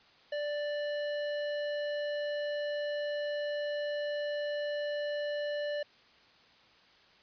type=tone with hard clipping; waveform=sine; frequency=587.3 Hz; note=D5; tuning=in tune; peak=-34 dBFS; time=0.32-5.83 s; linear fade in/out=5 ms; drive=17 dB; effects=white hiss -61 dBFS RMS until 7.22 s + resampled to 11025 Hz